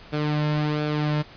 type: tone with flanger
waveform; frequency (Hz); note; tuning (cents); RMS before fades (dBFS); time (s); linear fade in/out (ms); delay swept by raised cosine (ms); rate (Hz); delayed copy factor
sawtooth; 150.3; D3; +40; -24; 0.12-1.23; 20; 1 to 2.6; 1.4; -0.55
effects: pink hiss -46 dBFS RMS until 1.36 s + resampled to 11025 Hz